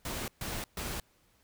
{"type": "noise bursts", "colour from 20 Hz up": "pink", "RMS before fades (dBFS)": -37, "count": 3, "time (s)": [0.05, 1], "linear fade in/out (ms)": 2, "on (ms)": 230, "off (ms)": 130, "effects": ["pink hiss -68 dBFS RMS until 1.43 s"]}